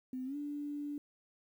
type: tone with pitch glide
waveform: sine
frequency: 256.4 to 291.1 Hz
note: C4 to D4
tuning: -35 to -15 cents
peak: -37 dBFS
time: 0.13-0.98 s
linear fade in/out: 2 ms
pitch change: +220 cents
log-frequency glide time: 0.25-0.36 s
effects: 11-bit